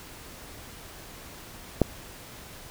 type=click; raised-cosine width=2 ms; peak=-5 dBFS; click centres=1.817 s; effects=pink hiss -45 dBFS RMS until 2.7 s